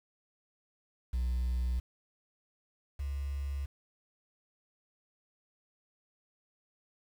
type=tone pair in turn; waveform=sine; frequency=61.74 / 69.92 Hz; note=B1 / C#2; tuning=0 / +16 cents; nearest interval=major second; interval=216 cents; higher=second; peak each=-26 / -32 dBFS; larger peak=first; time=1.13-1.8 / 2.99-3.66 s; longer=neither; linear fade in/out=10 ms; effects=tanh soft clip ceiling -28 dBFS + 9-bit

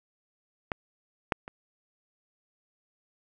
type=clicks; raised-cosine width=0.5 ms; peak=-14 / -9 / -25 dBFS; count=3; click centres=0.718 / 1.322 / 1.479 s; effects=none

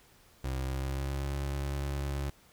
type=tone with pitch glide; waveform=30% pulse; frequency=65.41 to 69.7 Hz; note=C2 to C#2; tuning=0 to +10 cents; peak=-29 dBFS; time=0.44-2.3 s; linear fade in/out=5 ms; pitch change=+110 cents; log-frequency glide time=0.56-1.33 s; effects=pink hiss -61 dBFS RMS until 2.52 s

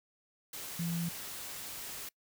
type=tone in noise; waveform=sine; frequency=169.5 Hz; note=E3; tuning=49 cents sharp; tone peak=-32 dBFS; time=0.79-1.09 s; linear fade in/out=5 ms; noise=white; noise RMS=-43 dBFS; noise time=0.53-2.09 s; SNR=+8 dB; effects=noise-tail reverb RT60 0.1 s tail -24 dB re dry

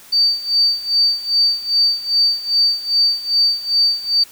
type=tone with tremolo; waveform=sine; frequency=4610 Hz; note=D8; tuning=33 cents flat; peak=-10 dBFS; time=0.12-4.24 s; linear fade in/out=10 ms; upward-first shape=sine; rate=2.5 Hz; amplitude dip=85%; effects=white hiss -43 dBFS RMS until 4.31 s

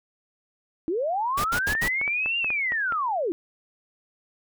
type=linear two-way sweep; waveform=sine; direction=up then down; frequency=304.8 to 2815 to 304.8 Hz; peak=-23 dBFS; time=0.88-3.32 s; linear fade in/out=0 ms; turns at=2.38 s
type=noise bursts; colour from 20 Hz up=pink; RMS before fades=-29 dBFS; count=4; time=1.37-1.886 s; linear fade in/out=10 ms; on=75 ms; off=72 ms
type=clicks; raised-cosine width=0.5 ms; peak=-19 dBFS; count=8; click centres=1.751 / 2.014 / 2.078 / 2.26 / 2.445 / 2.504 / 2.721 / 2.923 s
effects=none

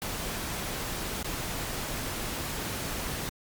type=noise with dropouts; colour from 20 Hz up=pink; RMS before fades=-34 dBFS; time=0.02-3.29 s; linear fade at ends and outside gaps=0 ms; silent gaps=1.228-1.245 s; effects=Opus 48 kbps

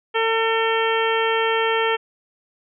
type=harmonic tone; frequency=450 Hz; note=A4; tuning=39 cents sharp; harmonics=1 / 2 / 3 / 4 / 5 / 6 / 7; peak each=-21 / -24 / -26 / -27 / -28 / -29 / -29 dBFS; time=0.14-1.97 s; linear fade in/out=20 ms; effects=none

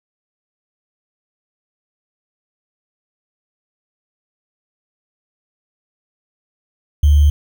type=tone with sample-and-hold; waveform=sine; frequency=73.42 Hz; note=D2; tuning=in tune; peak=-7 dBFS; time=7.03-7.3 s; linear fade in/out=5 ms; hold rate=3150 Hz; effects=none

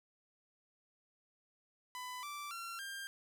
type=tone with pitch steps; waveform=sawtooth; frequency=1000 / 1168.8 / 1366 / 1596.6 Hz; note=B5 / D6 / F6 / G6; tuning=+21 / -9 / -39 / +31 cents; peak=-39 dBFS; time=1.95-3.07 s; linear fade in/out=0 ms; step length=280 ms; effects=none

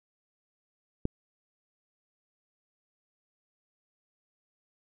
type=click; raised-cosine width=3 ms; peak=-15 dBFS; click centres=1.054 s; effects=none

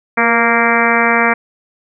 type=harmonic tone with a mistuned harmonic; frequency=232.2 Hz; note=A#3; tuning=7 cents flat; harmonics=1 / 2 / 3 / 4 / 5 / 6 / 7 / 8 / 9 / 10; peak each=-19 / -19 / -19 / -19 / -19 / -19 / -19 / -19 / -19 / -19 dBFS; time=0.17-1.34 s; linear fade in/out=10 ms; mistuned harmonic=2; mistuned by=+29 cents; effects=none

